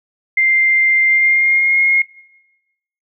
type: tone with pitch glide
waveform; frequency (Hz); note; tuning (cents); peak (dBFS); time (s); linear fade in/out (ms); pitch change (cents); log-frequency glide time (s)
sine; 2095 to 2148; C7 to C7; +2 to +45; -10; 0.37-2.02; 5; +43; 1.06-1.79
effects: noise-tail reverb RT60 1.0 s tail -20 dB re dry